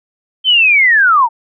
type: linear sweep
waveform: sine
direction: down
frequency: 3136 to 870 Hz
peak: -6 dBFS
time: 0.44-1.29 s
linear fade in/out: 50 ms
effects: none